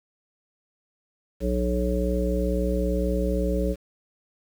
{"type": "harmonic tone with a mistuned harmonic", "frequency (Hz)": 61.1, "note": "B1", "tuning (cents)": -18, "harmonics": [1, 3, 5, 7, 9], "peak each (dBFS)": [-25, -28, -31, -30, -29], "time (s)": [1.4, 3.76], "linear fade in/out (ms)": 50, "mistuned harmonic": 1, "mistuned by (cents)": -48, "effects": ["8-bit"]}